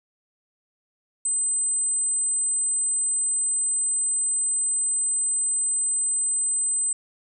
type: tone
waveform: sine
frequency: 8120 Hz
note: B8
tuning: 47 cents sharp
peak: -21 dBFS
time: 1.25-6.93 s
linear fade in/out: 5 ms
effects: none